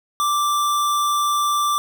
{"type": "tone", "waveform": "square", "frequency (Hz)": 1174.7, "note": "D6", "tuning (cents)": 0, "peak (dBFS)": -18, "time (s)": [0.2, 1.78], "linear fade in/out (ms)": 0, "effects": []}